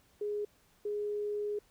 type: tone bursts at uneven times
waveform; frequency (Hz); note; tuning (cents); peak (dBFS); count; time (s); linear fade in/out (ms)
sine; 415.3; G#4; 0; -32; 2; 0.21-0.45 / 0.85-1.59; 5
effects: pink hiss -67 dBFS RMS until 1.7 s